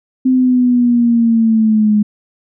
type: linear sweep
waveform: sine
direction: down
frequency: 259.4 to 208.3 Hz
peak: -8 dBFS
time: 0.25-2.03 s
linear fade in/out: 10 ms
effects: none